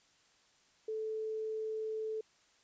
sine tone, 437.3 Hz, A4, 11 cents flat, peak -35 dBFS, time 0.88-2.21 s, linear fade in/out 5 ms, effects white hiss -68 dBFS RMS until 2.63 s + resampled to 16000 Hz

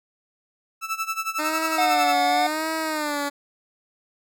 30% pulse tone with tremolo, 1318.5 Hz, E6, in tune, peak -20 dBFS, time 0.81-2.15 s, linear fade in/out 50 ms, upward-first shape sine, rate 11 Hz, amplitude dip 85%
10% pulse tone with vibrato, 302.3 Hz, D#4, 50 cents flat, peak -16 dBFS, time 1.38-3.3 s, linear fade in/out 20 ms, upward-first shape sine, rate 0.92 Hz, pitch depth 100 cents each way
harmonic tone, 728 Hz, F#5, 28 cents flat, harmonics 1 / 3 / 5 / 7, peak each -19 / -30 / -33 / -34 dBFS, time 1.78-2.47 s, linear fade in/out 5 ms
effects none

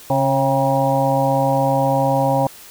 harmonic tone with a mistuned harmonic, 136.2 Hz, C#3, 30 cents flat, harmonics 1 / 2 / 4 / 5 / 6 / 7, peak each -21 / -23 / -19 / -26 / -20 / -23 dBFS, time 0.1-2.47 s, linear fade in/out 2 ms, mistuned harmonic 6, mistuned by -42 cents, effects white hiss -41 dBFS RMS until 2.7 s

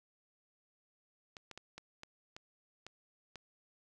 clicks, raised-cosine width 0.2 ms, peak -30 dBFS, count 8, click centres 1.368 / 1.513 / 1.576 / 1.78 / 2.034 / 2.365 / 2.866 / 3.357 s, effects none

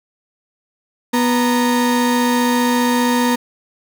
35% pulse tone pair together, 245.4 / 926.5 Hz, B3 / A#5, -11 / -11 cents, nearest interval octave + major seventh, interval 2300 cents, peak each -13 / -18 dBFS, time 1.13-3.36 s, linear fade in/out 10 ms, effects none

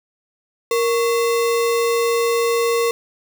sine tone with sample-and-hold, 466.6 Hz, A#4, 2 cents sharp, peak -15 dBFS, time 0.71-2.91 s, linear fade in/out 2 ms, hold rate 1575 Hz, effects none

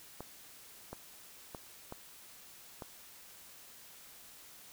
clicks, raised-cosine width 1 ms, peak -28 dBFS, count 5, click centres 0.206 / 0.93 / 1.548 / 1.924 / 2.822 s, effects white hiss -55 dBFS RMS until 4.72 s

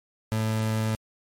30% pulse tone, 110 Hz, A2, in tune, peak -21 dBFS, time 0.32-0.95 s, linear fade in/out 0 ms, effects MP3 64 kbps

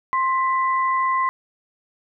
sine tone pair together, 1052 / 1986 Hz, C6 / B6, +9 / +9 cents, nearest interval major seventh, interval 1100 cents, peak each -18 / -27 dBFS, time 0.13-1.29 s, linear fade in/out 0 ms, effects none

